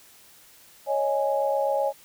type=chord; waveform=sine; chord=C# suspended second; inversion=none; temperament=equal; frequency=554.4 / 622.3 / 830.6 Hz; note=C#5 / D#5 / G#5; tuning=0 / 0 / 0 cents; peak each=-24 / -28 / -27 dBFS; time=0.86-1.93 s; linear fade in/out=50 ms; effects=white hiss -53 dBFS RMS until 2.04 s